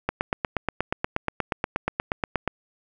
click train, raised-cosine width 0.5 ms, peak -8 dBFS, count 21, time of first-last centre 0.09-2.477 s, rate 8.38 Hz, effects none

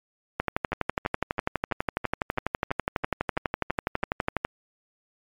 two click trains, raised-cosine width 0.5 ms, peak -17 / -9 dBFS, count 11 / 50, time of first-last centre 0.72-4.031 / 0.4-4.45 s, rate 3.02 / 12.1 Hz, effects MP3 96 kbps

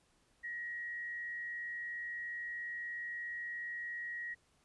sine tone with frequency modulation, 1900 Hz, A#6, 33 cents sharp, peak -39 dBFS, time 0.43-4.35 s, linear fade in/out 20 ms, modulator 117 Hz, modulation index 0.3, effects pink hiss -72 dBFS RMS until 4.64 s + resampled to 24000 Hz

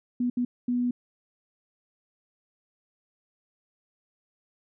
sine tone bursts at uneven times, 245 Hz, B3, 14 cents flat, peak -23 dBFS, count 3, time 0.2-0.3 / 0.37-0.45 / 0.68-0.91 s, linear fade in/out 5 ms, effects none

